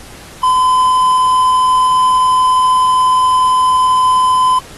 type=tone with quantisation; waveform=triangle; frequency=1018 Hz; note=C6; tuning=48 cents flat; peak=-6 dBFS; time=0.43-4.59 s; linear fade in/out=5 ms; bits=5; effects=pink hiss -36 dBFS RMS until 4.77 s + AAC 32 kbps